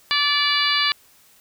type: harmonic tone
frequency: 580 Hz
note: D5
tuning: 22 cents flat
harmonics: 2 / 3 / 4 / 5 / 6 / 7 / 8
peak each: -25 / -25 / -25 / -25 / -25 / -25 / -25 dBFS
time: 0.11-0.92 s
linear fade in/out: 0 ms
effects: white hiss -54 dBFS RMS until 1.4 s